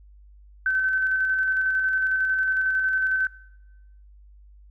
sine tone with tremolo, 1532 Hz, G6, 40 cents flat, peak -19 dBFS, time 0.66-3.27 s, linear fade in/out 2 ms, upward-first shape square, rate 11 Hz, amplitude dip 25%, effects noise-tail reverb RT60 0.9 s tail -21 dB re dry + added 50 Hz sine -47 dBFS peak until 4.7 s

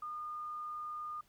sine tone, 1218 Hz, D#6, 37 cents flat, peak -39 dBFS, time 0.02-1.21 s, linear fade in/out 5 ms, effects pink hiss -70 dBFS RMS until 1.28 s

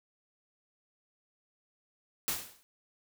white noise with exponential decay, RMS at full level -29 dBFS, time 2.28-2.63 s, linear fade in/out 0 ms, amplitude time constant 76 ms, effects none

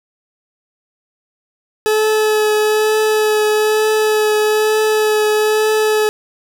40% pulse tone with vibrato, 429 Hz, A4, 44 cents flat, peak -11 dBFS, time 1.86-6.09 s, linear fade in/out 0 ms, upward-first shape triangle, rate 1.1 Hz, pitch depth 16 cents each way, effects none

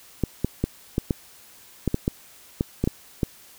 clicks, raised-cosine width 3 ms, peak -8 dBFS, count 12, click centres 0.237 / 0.446 / 0.64 / 0.981 / 1.108 / 1.877 / 1.944 / 2.079 / 2.609 / 2.84 / 2.875 / 3.232 s, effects white hiss -50 dBFS RMS until 3.58 s

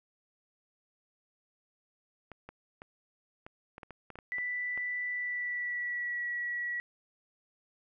clicks, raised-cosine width 0.5 ms, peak -30 dBFS, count 12, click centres 2.317 / 2.49 / 2.819 / 3.465 / 3.781 / 3.832 / 3.907 / 4.103 / 4.156 / 4.188 / 4.384 / 4.776 s
sine tone with pitch glide, 1977 to 1930.7 Hz, B6 to B6, +1 to -40 cents, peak -32 dBFS, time 4.32-6.8 s, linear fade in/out 0 ms, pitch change -41 cents, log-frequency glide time 5.1-6.24 s
effects none

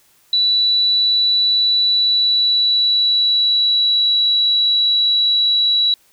sine tone with pitch glide, 3951 to 3915 Hz, B7 to B7, 0 to -16 cents, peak -12 dBFS, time 0.33-5.94 s, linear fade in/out 2 ms, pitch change -16 cents, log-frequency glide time 1.83-4.12 s, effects white hiss -55 dBFS RMS until 6.12 s

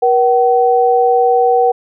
sine tone pair together, 478.8 / 760 Hz, A#4 / F#5, +46 / +46 cents, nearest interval minor sixth, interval 800 cents, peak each -11 dBFS, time 0.02-1.72 s, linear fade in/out 10 ms, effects none

